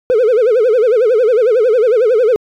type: tone with vibrato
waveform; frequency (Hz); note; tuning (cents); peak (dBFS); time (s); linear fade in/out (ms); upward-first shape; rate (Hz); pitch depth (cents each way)
triangle; 466.2; A#4; 0; -5; 0.1-2.36; 0; sine; 11; 190
effects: tanh soft clip ceiling -3 dBFS